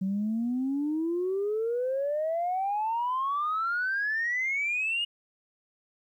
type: exponential sweep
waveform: sine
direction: up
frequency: 186.9 to 2892 Hz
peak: -25 dBFS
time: 0.01-5.05 s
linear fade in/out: 10 ms
effects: tanh soft clip ceiling -22 dBFS + 11-bit